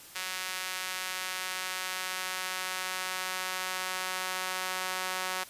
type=tone with high-pass filter sweep; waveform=sawtooth; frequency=185.3 Hz; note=F#3; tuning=3 cents sharp; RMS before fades=-35 dBFS; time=0.15-5.44 s; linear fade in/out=10 ms; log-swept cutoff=1800 to 1000 Hz; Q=0.81; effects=white hiss -50 dBFS RMS until 5.49 s + resampled to 32000 Hz